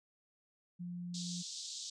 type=tone; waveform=sine; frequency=176 Hz; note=F3; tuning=14 cents sharp; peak=-40 dBFS; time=0.79-1.43 s; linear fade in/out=20 ms
type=band-pass noise; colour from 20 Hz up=pink; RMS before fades=-45 dBFS; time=1.14-1.9 s; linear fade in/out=5 ms; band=3600 to 7700 Hz; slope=48 dB/octave
effects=resampled to 22050 Hz